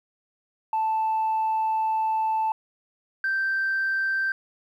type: tone pair in turn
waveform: sine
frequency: 880 / 1564.3 Hz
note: A5 / G6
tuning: 0 / -4 cents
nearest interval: minor seventh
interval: 996 cents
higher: second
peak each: -20 / -21 dBFS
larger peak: first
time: 0.73-2.52 / 3.24-4.32 s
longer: first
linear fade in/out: 2 ms
effects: tanh soft clip ceiling -19 dBFS + 10-bit